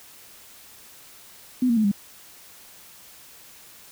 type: tone with pitch steps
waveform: sine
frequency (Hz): 251.9 / 233.7 / 216.8 / 201.1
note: B3 / A#3 / A3 / G3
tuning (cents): +34 / +5 / -25 / +44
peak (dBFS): -17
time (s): 1.62-1.916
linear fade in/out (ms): 5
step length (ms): 74
effects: white hiss -48 dBFS RMS until 3.91 s